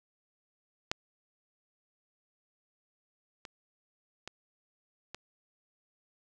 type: clicks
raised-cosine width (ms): 0.2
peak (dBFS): -12 / -26 / -23 / -23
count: 4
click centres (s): 0.915 / 3.452 / 4.276 / 5.146
effects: none